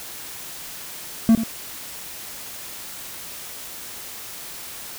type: tone with echo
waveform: triangle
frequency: 225.7 Hz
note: A3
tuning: 44 cents sharp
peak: -8 dBFS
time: 1.29-1.35 s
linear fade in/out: 0 ms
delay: 85 ms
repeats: 1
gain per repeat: -11 dB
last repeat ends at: 1.435 s
effects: white hiss -36 dBFS RMS until 4.98 s